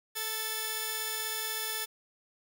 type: tone pair together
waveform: 5% pulse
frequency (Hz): 440 / 1743.8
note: A4 / A6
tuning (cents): 0 / -16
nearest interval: 2 octaves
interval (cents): 2384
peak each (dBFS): -26 / -23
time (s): 0.15-1.86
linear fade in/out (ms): 20
effects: none